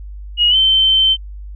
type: tone with pitch glide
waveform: sine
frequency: 2887 to 3094 Hz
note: F#7 to G7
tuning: -43 to -23 cents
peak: -9 dBFS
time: 0.37-1.17 s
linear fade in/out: 50 ms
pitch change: +120 cents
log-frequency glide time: 0.49-0.56 s
effects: added 50 Hz sine -28 dBFS peak until 1.55 s